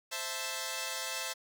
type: chord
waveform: 5% pulse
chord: A minor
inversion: first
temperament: equal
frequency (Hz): 523.3 / 659.3 / 880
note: C5 / E5 / A5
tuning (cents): 0 / 0 / 0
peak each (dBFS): -28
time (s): 0.11-1.34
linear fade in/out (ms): 20
effects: none